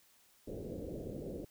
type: low-pass noise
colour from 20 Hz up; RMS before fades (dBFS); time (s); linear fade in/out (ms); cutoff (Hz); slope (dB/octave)
white; -43; 0.47-1.45; 5; 550; 48
effects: white hiss -67 dBFS RMS until 1.5 s